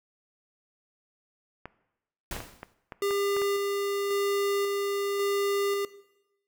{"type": "clicks", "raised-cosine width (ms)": 0.5, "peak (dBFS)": -23, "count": 9, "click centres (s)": [1.656, 2.327, 2.365, 2.404, 2.631, 2.922, 3.109, 3.366, 3.418]}
{"type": "noise with exponential decay", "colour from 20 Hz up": "pink", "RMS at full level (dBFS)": -34, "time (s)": [2.31, 2.74], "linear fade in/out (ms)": 2, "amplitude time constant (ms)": 93}
{"type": "tone with tremolo", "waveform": "square", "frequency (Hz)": 401, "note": "G4", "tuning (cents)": 39, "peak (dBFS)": -26, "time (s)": [3.02, 5.85], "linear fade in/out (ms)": 2, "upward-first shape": "square", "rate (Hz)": 0.92, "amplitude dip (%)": 25}
{"effects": ["noise-tail reverb RT60 0.9 s tail -17 dB re dry"]}